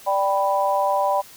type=chord; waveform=sine; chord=G major; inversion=second; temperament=equal; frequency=587.3 / 784 / 987.8 Hz; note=D5 / G5 / B5; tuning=0 / 0 / 0 cents; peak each=-22 dBFS; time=0.06-1.22 s; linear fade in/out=20 ms; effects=white hiss -45 dBFS RMS until 1.36 s